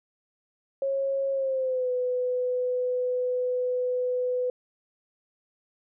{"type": "tone with pitch glide", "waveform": "sine", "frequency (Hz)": [545, 499.8], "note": ["C#5", "B4"], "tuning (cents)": [-29, 21], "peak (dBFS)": -24, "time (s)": [0.82, 4.5], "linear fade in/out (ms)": 2, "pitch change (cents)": -150, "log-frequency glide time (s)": [1.32, 1.91], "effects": []}